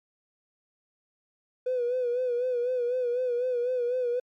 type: tone with vibrato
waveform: triangle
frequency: 493.9 Hz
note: B4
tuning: in tune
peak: -21 dBFS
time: 1.66-4.2 s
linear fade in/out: 10 ms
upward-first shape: sine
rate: 4 Hz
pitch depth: 61 cents each way
effects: tanh soft clip ceiling -22 dBFS + MP3 96 kbps